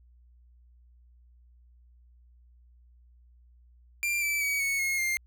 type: tone with pitch steps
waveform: 45% pulse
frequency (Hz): 2376 / 2320 / 2266 / 2213 / 2161 / 2111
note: D7 / D7 / C#7 / C#7 / C#7 / C7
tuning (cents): +20 / -22 / +37 / -3 / -45 / +15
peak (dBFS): -26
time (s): 4.03-5.17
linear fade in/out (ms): 0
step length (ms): 190
effects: added 60 Hz sine -55 dBFS peak until 5.26 s